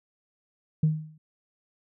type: tone with exponential decay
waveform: sine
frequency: 155.56 Hz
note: D#3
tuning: in tune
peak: -15 dBFS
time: 0.83-1.18 s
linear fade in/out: 5 ms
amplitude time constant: 76 ms
effects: tanh soft clip ceiling -14 dBFS